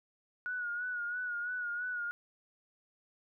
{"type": "tone with vibrato", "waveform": "sine", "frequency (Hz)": 1454, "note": "F#6", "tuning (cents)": -31, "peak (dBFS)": -34, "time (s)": [0.46, 2.11], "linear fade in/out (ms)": 0, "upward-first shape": "sine", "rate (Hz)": 3, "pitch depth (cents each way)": 48, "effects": []}